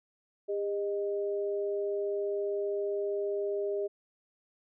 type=tone pair together; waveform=sine; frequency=402.9 / 618 Hz; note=G4 / D#5; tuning=+48 / -12 cents; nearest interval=perfect fifth; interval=740 cents; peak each=-30 / -36 dBFS; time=0.48-3.88 s; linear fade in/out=20 ms; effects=none